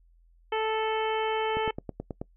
harmonic tone, 438.8 Hz, A4, 5 cents flat, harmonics 1 / 2 / 3 / 4 / 5 / 6 / 7, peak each -28 / -30 / -37 / -40 / -38 / -42 / -39 dBFS, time 0.52-1.71 s, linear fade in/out 5 ms
click train, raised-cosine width 2 ms, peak -20 dBFS, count 7, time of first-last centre 1.57-2.215 s, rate 9.3 Hz
effects noise-tail reverb RT60 0.1 s tail -23 dB re dry + added 42 Hz sine -57 dBFS peak until 2.36 s

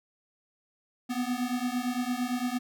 square beating tone pair, 243.4 / 252.2 Hz, B3 / B3, -25 / +36 cents, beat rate 8.8 Hz, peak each -32 / -32 dBFS, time 1.09-2.59 s, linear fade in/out 20 ms, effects none

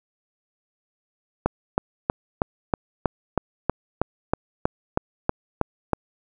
click train, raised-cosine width 1 ms, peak -5 dBFS, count 15, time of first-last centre 1.46-5.933 s, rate 3.13 Hz, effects none

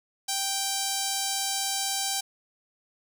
5% pulse tone with notch filter, 784 Hz, G5, in tune, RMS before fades -29 dBFS, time 0.28-2.21 s, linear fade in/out 10 ms, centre 1900 Hz, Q 1, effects none

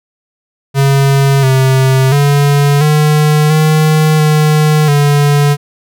square tone with pitch steps, 137.8 / 132.1 / 143.1 / 151.4 / 155.2 / 152.9 / 144.6 Hz, C#3 / C3 / D3 / D#3 / D#3 / D#3 / D3, -10 / +17 / -45 / -47 / -4 / -30 / -27 cents, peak -7 dBFS, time 0.74-5.57 s, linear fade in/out 50 ms, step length 690 ms, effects none

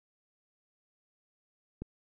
click, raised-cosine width 3 ms, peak -25 dBFS, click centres 1.82 s, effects none

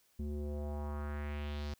square tone with low-pass filter sweep, 73.42 Hz, D2, in tune, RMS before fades -39 dBFS, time 0.19-1.74 s, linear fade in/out 5 ms, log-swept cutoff 270 to 5200 Hz, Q 2.3, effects white hiss -71 dBFS RMS until 1.79 s

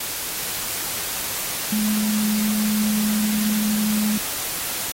sine tone in noise, 212.3 Hz, G#3, 38 cents sharp, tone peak -19 dBFS, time 1.72-4.18 s, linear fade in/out 5 ms, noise white, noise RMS -27 dBFS, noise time 0-4.92 s, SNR +5 dB, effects AAC 48 kbps

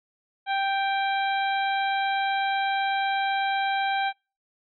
harmonic tone with a mistuned harmonic, 784 Hz, G5, in tune, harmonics 1 / 2 / 3 / 4 / 5, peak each -24 / -30 / -34 / -36 / -38 dBFS, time 0.46-4.13 s, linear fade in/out 50 ms, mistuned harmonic 4, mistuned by +36 cents, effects noise-tail reverb RT60 0.3 s tail -25 dB re dry

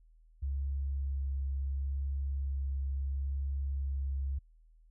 sine tone with vibrato, 68.5 Hz, C#2, 20 cents flat, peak -31 dBFS, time 0.42-4.39 s, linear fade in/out 10 ms, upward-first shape sine, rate 0.73 Hz, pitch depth 11 cents each way, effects added 40 Hz sine -58 dBFS peak until 4.9 s

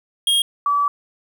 square / sine tone pair in turn, 3252 / 1149.8 Hz, G#7 / D6, -37 / -37 cents, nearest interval octave + tritone, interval 1800 cents, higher first, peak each -15 dBFS, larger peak neither, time 0.27-0.42 / 0.66-0.88 s, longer second, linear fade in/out 2 ms, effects 9-bit

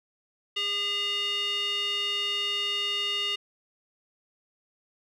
square tone with band-pass filter, 406.6 Hz, G#4, 37 cents flat, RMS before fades -29 dBFS, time 0.56-3.36 s, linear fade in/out 10 ms, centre 3100 Hz, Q 9.2, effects none

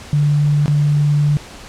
sine tone with dropouts, 146.83 Hz, D3, in tune, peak -11 dBFS, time 0.13-1.37 s, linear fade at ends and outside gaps 0 ms, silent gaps 0.659-0.68 s, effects pink hiss -36 dBFS RMS until 1.68 s + low-pass 8000 Hz 12 dB/octave

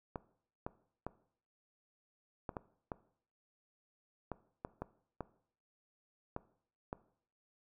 clicks, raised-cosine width 1 ms, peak -25 dBFS, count 12, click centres 0.158 / 0.665 / 1.066 / 2.492 / 2.568 / 2.918 / 4.317 / 4.649 / 4.82 / 5.207 / 6.364 / 6.929 s, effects noise-tail reverb RT60 0.6 s tail -18 dB re dry

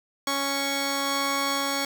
10% pulse tone pair together, 277.2 / 1109.6 Hz, C#4 / C#6, 0 / +1 cents, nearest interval 2 octaves, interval 2401 cents, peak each -19 dBFS, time 0.27-1.85 s, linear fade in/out 2 ms, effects none

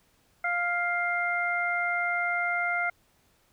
harmonic tone, 700 Hz, F5, 4 cents sharp, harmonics 1 / 2 / 3, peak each -31 / -29 / -29 dBFS, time 0.44-2.9 s, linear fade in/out 5 ms, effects pink hiss -66 dBFS RMS until 3.52 s

